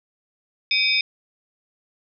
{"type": "tone cluster", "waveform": "sine", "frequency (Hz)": [2304, 2500, 3633, 5070], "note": ["D7", "D#7", "A#7", "D#8"], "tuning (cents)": [-34, 8, -45, 32], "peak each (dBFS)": -23, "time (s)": [0.71, 1.01], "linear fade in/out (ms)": 2, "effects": []}